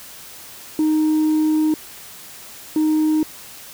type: tone bursts at uneven times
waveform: sine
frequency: 310 Hz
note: D#4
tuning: 6 cents flat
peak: -12 dBFS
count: 2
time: 0.79-1.74 / 2.76-3.23 s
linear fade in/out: 2 ms
effects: tanh soft clip ceiling -13 dBFS + white hiss -39 dBFS RMS until 3.73 s

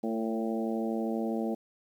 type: harmonic tone with a mistuned harmonic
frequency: 112.4 Hz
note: A2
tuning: 37 cents sharp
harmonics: 2 / 3 / 4 / 5 / 6 / 7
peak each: -31 / -35 / -37 / -39 / -41 / -42 dBFS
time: 0.03-1.55 s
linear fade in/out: 10 ms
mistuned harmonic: 4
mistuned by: +17 cents
effects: 10-bit

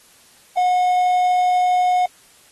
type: tone with quantisation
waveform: triangle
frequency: 726 Hz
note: F#5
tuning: 33 cents flat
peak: -12 dBFS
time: 0.57-2.06 s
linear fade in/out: 5 ms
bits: 7
effects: white hiss -51 dBFS RMS until 2.51 s + AAC 32 kbps

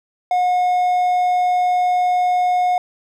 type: tone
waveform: triangle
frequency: 723 Hz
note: F#5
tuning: 40 cents flat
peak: -12 dBFS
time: 0.31-2.78 s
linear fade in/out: 2 ms
effects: none

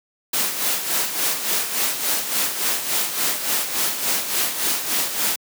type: noise with tremolo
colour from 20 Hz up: white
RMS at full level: -20 dBFS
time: 0.33-5.36 s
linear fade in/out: 5 ms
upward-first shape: sine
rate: 3.5 Hz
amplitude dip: 60%
effects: high-pass 200 Hz 12 dB/octave

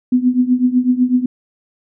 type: tone with tremolo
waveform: sine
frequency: 250.3 Hz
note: B3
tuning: 23 cents sharp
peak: -7 dBFS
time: 0.12-1.26 s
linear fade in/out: 5 ms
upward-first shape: triangle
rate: 8 Hz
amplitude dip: 90%
effects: none

